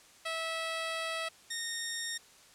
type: tone pair in turn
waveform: 10% pulse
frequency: 652 / 1847.4 Hz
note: E5 / A#6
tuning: -19 / -16 cents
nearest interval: octave + tritone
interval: 1803 cents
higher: second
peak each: -25 dBFS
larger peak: neither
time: 0.25-1.29 / 1.5-2.18 s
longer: first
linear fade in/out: 10 ms
effects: white hiss -58 dBFS RMS until 2.54 s + low-pass 9000 Hz 12 dB/octave